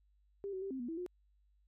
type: tone with pitch steps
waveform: sine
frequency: 398.3 / 376.4 / 390.6 / 263.9 / 241.8 / 327.4 / 358.3 Hz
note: G4 / F#4 / G4 / C4 / B3 / E4 / F4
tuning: +28 / +30 / -6 / +15 / -36 / -12 / +44 cents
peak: -38 dBFS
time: 0.44-1.063 s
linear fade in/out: 0 ms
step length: 89 ms
effects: added 50 Hz sine -68 dBFS peak until 1.67 s